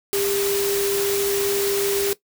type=tone in noise; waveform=sine; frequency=399.4 Hz; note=G4; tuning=32 cents sharp; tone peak=-21 dBFS; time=0.13-2.13 s; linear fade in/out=0 ms; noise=white; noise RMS=-26 dBFS; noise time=0.13-2.13 s; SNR=+2 dB; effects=noise-tail reverb RT60 0.1 s tail -17 dB re dry